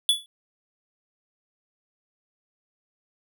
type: tone with exponential decay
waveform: square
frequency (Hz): 3431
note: A7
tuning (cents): -44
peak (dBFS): -14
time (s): 0.09-0.26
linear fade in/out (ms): 1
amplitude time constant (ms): 36
effects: none